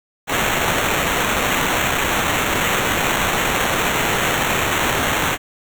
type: noise with sample-and-hold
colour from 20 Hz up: blue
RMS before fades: -19 dBFS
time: 0.27-5.38 s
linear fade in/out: 50 ms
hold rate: 4900 Hz
effects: none